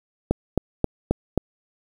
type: click train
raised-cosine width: 2 ms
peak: -5 dBFS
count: 5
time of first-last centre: 0.31-1.377 s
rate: 3.75 Hz
effects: 7-bit